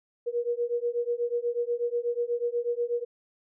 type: beating tone pair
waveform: sine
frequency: 473.6 / 481.8 Hz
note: A#4 / B4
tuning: +27 / -43 cents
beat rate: 8.2 Hz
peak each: -29 / -29 dBFS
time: 0.26-3.05 s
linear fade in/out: 20 ms
effects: none